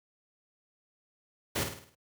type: noise with echo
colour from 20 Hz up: pink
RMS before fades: -30 dBFS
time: 1.55-1.64 s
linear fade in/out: 10 ms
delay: 52 ms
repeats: 6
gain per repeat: -6 dB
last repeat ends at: 1.952 s
effects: high-pass 80 Hz 12 dB/octave